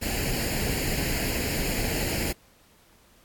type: noise with comb filter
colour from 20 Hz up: pink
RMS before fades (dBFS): -28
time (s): 0.01-2.33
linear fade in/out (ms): 20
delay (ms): 0.42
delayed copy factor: +0.7
effects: pink hiss -59 dBFS RMS until 3.24 s + AAC 64 kbps